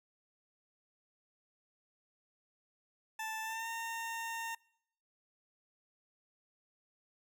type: tone with pitch glide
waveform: 20% pulse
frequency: 880 to 914.7 Hz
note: A5 to A#5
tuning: 0 to -33 cents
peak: -33 dBFS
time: 3.19-4.55 s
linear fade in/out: 5 ms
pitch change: +67 cents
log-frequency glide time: 3.42-3.68 s
effects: noise-tail reverb RT60 0.7 s tail -24 dB re dry